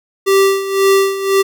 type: tone with tremolo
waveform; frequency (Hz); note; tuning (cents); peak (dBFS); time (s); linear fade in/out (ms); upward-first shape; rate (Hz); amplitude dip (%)
square; 390.3; G4; -8; -8; 0.26-1.43; 20; sine; 1.9; 75
effects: none